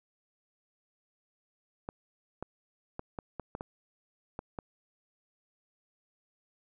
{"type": "clicks", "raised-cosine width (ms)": 1, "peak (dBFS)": -23, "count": 9, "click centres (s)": [1.889, 2.426, 2.994, 3.188, 3.397, 3.551, 3.609, 4.391, 4.588], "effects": []}